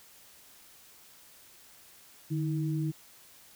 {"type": "tone pair together", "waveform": "sine", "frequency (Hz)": [151.61, 320.7], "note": ["D#3", "E4"], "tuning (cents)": [-45, -48], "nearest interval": "octave + minor second", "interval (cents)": 1297, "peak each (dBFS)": [-29, -34], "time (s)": [2.3, 2.92], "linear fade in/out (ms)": 20, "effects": ["white hiss -56 dBFS RMS until 3.55 s"]}